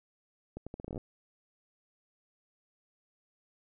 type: accelerating click train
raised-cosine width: 2 ms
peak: -27 dBFS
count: 12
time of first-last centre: 0.57-0.978 s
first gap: 96 ms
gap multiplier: 0.78
effects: none